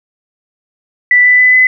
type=tone with pitch steps; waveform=sine; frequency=1975.5 / 1989.2 / 2003 / 2017 Hz; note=B6 / B6 / B6 / B6; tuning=0 / +12 / +24 / +36 cents; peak=-4 dBFS; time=1.11-1.67 s; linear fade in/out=2 ms; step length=140 ms; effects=none